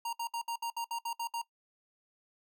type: tone bursts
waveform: square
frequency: 932.3 Hz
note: A#5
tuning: in tune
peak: -34 dBFS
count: 10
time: 0.05-1.417 s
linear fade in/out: 5 ms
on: 80 ms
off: 63 ms
effects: noise-tail reverb RT60 0.1 s tail -19 dB re dry